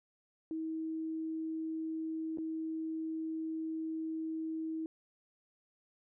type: tone with dropouts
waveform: sine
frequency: 320 Hz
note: D#4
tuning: 49 cents sharp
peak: -35 dBFS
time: 0.51-4.86 s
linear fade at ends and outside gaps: 1 ms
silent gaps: 2.374-2.384 s
effects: none